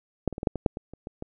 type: clicks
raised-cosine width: 2 ms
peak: -9 / -22 / -21 / -17 / -7 / -17 / -6 / -20 / -28 / -23 / -21 dBFS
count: 11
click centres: 0.277 / 0.327 / 0.381 / 0.431 / 0.472 / 0.557 / 0.662 / 0.771 / 0.936 / 1.071 / 1.224 s
effects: none